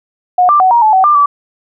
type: tone with pitch steps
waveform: sine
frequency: 724 / 1182 / 748 / 944 / 865 / 757 / 1192 / 1153 Hz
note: F#5 / D6 / F#5 / A#5 / A5 / F#5 / D6 / D6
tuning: -38 / +11 / +19 / +22 / -30 / +39 / +25 / -32 cents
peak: -5 dBFS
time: 0.38-1.26 s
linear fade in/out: 5 ms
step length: 110 ms
effects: none